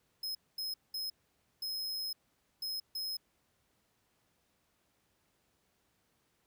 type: tone bursts at uneven times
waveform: 45% pulse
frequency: 5130 Hz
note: E8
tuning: 48 cents flat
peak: -36 dBFS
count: 6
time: 0.23-0.35 / 0.58-0.74 / 0.94-1.1 / 1.62-2.13 / 2.62-2.8 / 2.95-3.17 s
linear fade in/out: 5 ms
effects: pink hiss -75 dBFS RMS until 6.46 s + high-pass 60 Hz 12 dB/octave